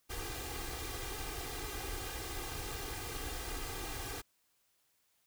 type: noise with comb filter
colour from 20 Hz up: pink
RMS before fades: -41 dBFS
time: 0.09-4.22 s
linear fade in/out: 20 ms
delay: 2.5 ms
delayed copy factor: +0.85
effects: white hiss -75 dBFS RMS until 5.26 s